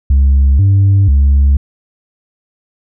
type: tone with pitch steps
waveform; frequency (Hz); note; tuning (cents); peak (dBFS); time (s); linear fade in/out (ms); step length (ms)
sine; 68.3 / 98.5 / 69.5; C#2 / G2 / C#2; -25 / +9 / +5; -3; 0.1-1.57; 5; 490
effects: tanh soft clip ceiling -4 dBFS